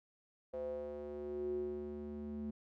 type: tone with band-pass filter sweep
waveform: square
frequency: 73.4 Hz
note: D2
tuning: in tune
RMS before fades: -42 dBFS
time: 0.53-2.51 s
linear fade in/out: 10 ms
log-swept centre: 540 to 250 Hz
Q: 8.4
effects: none